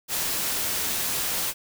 white noise, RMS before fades -27 dBFS, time 0.08-1.54 s, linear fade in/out 50 ms, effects none

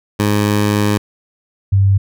15% pulse / sine tone pair in turn, 103.83 / 98 Hz, G#2 / G2, 0 / 0 cents, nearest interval minor second, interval 100 cents, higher first, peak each -6 / -8 dBFS, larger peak first, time 0.19-0.98 / 1.72-1.98 s, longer first, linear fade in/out 10 ms, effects none

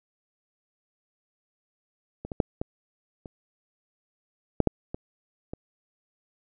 clicks, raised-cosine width 2 ms, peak -22 / -20 / -7 / -15 / -26 / -6 / -6 / -19 / -21 dBFS, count 9, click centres 2.25 / 2.318 / 2.402 / 2.615 / 3.258 / 4.603 / 4.673 / 4.945 / 5.535 s, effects none

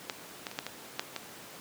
clicks, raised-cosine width 0.2 ms, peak -14 / -18 / -23 / -14 / -18 / -12 / -17 dBFS, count 7, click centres 0.098 / 0.468 / 0.514 / 0.589 / 0.666 / 0.995 / 1.163 s, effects pink hiss -47 dBFS RMS until 1.6 s + high-pass 200 Hz 12 dB/octave

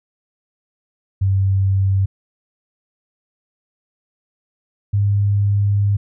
sine tone pair in turn, 96.8 / 101.31 Hz, G2 / G#2, -21 / -42 cents, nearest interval minor second, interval 79 cents, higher second, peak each -13 dBFS, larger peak neither, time 1.21-2.06 / 4.93-5.97 s, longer second, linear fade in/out 10 ms, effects none

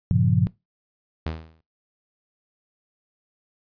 sine chord, G half-diminished seventh, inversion none, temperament equal, 98 / 116.54 / 138.59 / 174.61 Hz, G2 / Bb2 / Db3 / F3, 0 / 0 / 0 / 0 cents, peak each -22 dBFS, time 0.11-0.47 s, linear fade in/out 0 ms
sawtooth tone with exponential decay, 80.1 Hz, E2, 49 cents flat, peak -20 dBFS, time 1.26-1.61 s, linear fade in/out 0 ms, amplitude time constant 75 ms
effects noise-tail reverb RT60 0.2 s tail -20 dB re dry + resampled to 11025 Hz

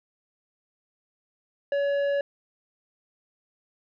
triangle tone with tanh clipping, 565 Hz, C#5, 33 cents sharp, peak -24 dBFS, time 1.72-2.21 s, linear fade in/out 2 ms, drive 13 dB, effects none

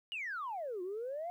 sine exponential two-way sweep, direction down then up, 2948 to 349.2 to 721 Hz, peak -36 dBFS, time 0.12-1.3 s, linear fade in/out 0 ms, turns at 0.82 s, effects tanh soft clip ceiling -33 dBFS + 12-bit

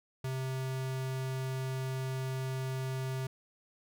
square tone, 131.3 Hz, C3, 6 cents sharp, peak -34 dBFS, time 0.24-3.27 s, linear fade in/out 5 ms, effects none

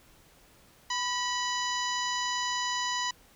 harmonic tone with a mistuned harmonic, 993 Hz, B5, 9 cents sharp, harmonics 1 / 2 / 3 / 4 / 5 / 6 / 7, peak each -32 / -35 / -37 / -38 / -39 / -40 / -40 dBFS, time 0.9-3.11 s, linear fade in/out 5 ms, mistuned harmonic 2, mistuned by -46 cents, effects pink hiss -59 dBFS RMS until 3.35 s

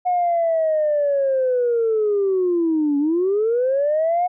sine linear two-way sweep, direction down then up, 728 to 280.8 to 728 Hz, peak -15 dBFS, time 0.05-4.28 s, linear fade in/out 20 ms, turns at 2.98 s, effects tanh soft clip ceiling -12 dBFS

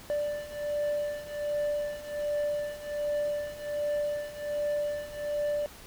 triangle beating tone pair, 587.3 / 588.6 Hz, D5 / D5, 0 / +4 cents, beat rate 1.3 Hz, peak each -32 / -29 dBFS, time 0.1-5.66 s, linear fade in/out 0 ms, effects pink hiss -49 dBFS RMS until 5.86 s

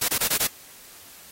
white noise bursts, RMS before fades -22 dBFS, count 5, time 0.01-0.474 s, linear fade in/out 10 ms, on 76 ms, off 21 ms, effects white hiss -47 dBFS RMS until 1.31 s + AAC 48 kbps

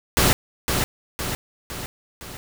pink noise with echo, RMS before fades -17 dBFS, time 0.17-0.33 s, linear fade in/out 0 ms, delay 510 ms, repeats 4, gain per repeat -5 dB, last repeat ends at 2.37 s, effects none

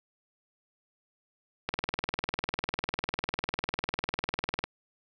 click train, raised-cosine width 0.3 ms, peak -13 dBFS, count 60, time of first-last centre 1.69-4.64 s, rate 20 Hz, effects none

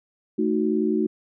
sine chord, D# diminished, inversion second, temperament equal, 220 / 311.1 / 370 Hz, A3 / D#4 / F#4, 0 / 0 / 0 cents, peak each -24 dBFS, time 0.38-1.07 s, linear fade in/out 10 ms, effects none

